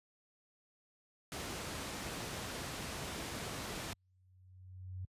pink low-pass noise, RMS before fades -42 dBFS, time 1.32-3.93 s, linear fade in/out 0 ms, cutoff 10000 Hz, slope 12 dB/octave
sine tone with exponential growth, 92.5 Hz, F#2, in tune, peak -38 dBFS, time 3.8-5.05 s, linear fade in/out 5 ms, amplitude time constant 270 ms
effects high-pass 60 Hz 12 dB/octave + resampled to 32000 Hz

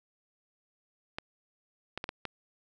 clicks, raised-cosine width 0.3 ms, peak -19 dBFS, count 5, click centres 1.185 / 1.976 / 2.041 / 2.091 / 2.253 s, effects none

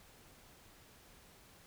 silence, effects pink hiss -61 dBFS RMS until 1.66 s

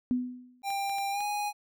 sine tone with exponential decay, 249.3 Hz, B3, 16 cents sharp, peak -22 dBFS, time 0.11-0.62 s, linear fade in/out 0 ms, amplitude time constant 110 ms
square tone with pitch glide, 793 to 827.2 Hz, G5 to G#5, +20 to -7 cents, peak -30 dBFS, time 0.63-1.53 s, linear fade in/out 50 ms, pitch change +73 cents, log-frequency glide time 1.11-1.23 s
clicks, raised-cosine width 0.2 ms, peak -29 dBFS, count 4, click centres 0.704 / 0.896 / 0.984 / 1.206 s
effects none

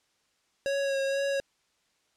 square tone with vibrato, 550 Hz, C#5, 14 cents flat, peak -27 dBFS, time 0.66-1.4 s, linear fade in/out 0 ms, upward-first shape sine, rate 2.1 Hz, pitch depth 21 cents each way, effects white hiss -71 dBFS RMS until 2.16 s + low-pass 7000 Hz 12 dB/octave

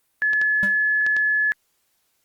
sine tone, 1713 Hz, A6, 47 cents flat, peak -17 dBFS, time 0.22-1.52 s, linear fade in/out 0 ms
clicks, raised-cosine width 0.2 ms, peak -16 dBFS, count 4, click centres 0.333 / 0.415 / 1.065 / 1.166 s
square tone with exponential decay, 198.6 Hz, G3, 23 cents sharp, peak -23 dBFS, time 0.63-0.79 s, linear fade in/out 0 ms, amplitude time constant 33 ms
effects white hiss -68 dBFS RMS until 2.24 s + Opus 32 kbps

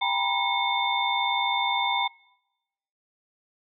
sine tone cluster, 794 / 933 / 993 / 2179 / 3582 Hz, G5 / A#5 / B5 / C#7 / A7, +22 / +1 / +9 / -30 / +30 cents, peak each -29 dBFS, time 0.01-2.08 s, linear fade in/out 10 ms, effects noise-tail reverb RT60 1.0 s tail -26 dB re dry

